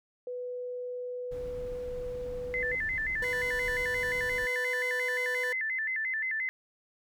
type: tone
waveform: sine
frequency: 495.2 Hz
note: B4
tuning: 5 cents sharp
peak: -34 dBFS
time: 0.27-2.75 s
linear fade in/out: 2 ms
type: noise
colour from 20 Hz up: brown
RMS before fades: -44 dBFS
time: 1.31-4.46 s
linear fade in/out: 10 ms
type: tone with vibrato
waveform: sine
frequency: 1904 Hz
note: A#6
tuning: 36 cents sharp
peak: -29 dBFS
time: 2.54-6.49 s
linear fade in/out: 0 ms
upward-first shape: square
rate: 5.7 Hz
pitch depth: 130 cents each way
type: tone with pitch glide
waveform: 40% pulse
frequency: 493.9 to 497 Hz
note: B4 to B4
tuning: 0 to +11 cents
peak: -33 dBFS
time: 3.22-5.53 s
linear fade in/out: 5 ms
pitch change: +11 cents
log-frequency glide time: 3.66-4.73 s
effects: none